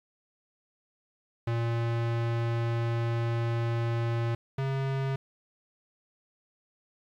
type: tone pair in turn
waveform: square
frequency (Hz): 116.54 / 135.08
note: A#2 / C#3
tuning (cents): 0 / -44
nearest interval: minor third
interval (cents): 256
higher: second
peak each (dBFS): -27 / -28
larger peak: first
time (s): 1.47-4.35 / 4.58-5.16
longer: first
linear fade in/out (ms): 5
effects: low-pass 3000 Hz 12 dB/octave + 10-bit